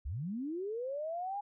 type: linear sweep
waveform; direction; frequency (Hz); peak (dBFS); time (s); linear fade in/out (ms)
sine; up; 53.4 to 829; -35; 0.05-1.41; 10
effects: none